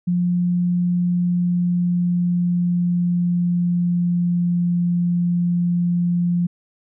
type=tone with pitch glide; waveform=sine; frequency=176.7 to 174.47 Hz; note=F3 to F3; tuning=+21 to -1 cents; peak=-16 dBFS; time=0.07-6.47 s; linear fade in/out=10 ms; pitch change=-22 cents; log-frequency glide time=0.93-4.72 s; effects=none